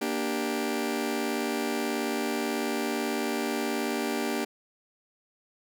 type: chord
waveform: sawtooth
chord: G minor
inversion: first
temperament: just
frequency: 235.2 / 294 / 392 Hz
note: Bb3 / D4 / G4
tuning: +16 / +2 / 0 cents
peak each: -28 dBFS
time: 0.01-4.45 s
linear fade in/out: 10 ms
effects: none